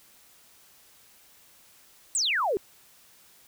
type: exponential sweep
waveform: sine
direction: down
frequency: 8470 to 358.7 Hz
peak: -23 dBFS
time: 2.15-2.57 s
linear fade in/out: 0 ms
effects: white hiss -57 dBFS RMS until 3.47 s